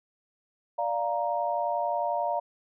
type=chord; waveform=sine; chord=Bb major; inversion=first; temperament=equal with one note detuned; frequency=587.3 / 698.5 / 935.6 Hz; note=D5 / F5 / Bb5; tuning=0 / 0 / +6 cents; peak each=-31 / -29 / -30 dBFS; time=0.78-2.4 s; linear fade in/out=10 ms; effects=none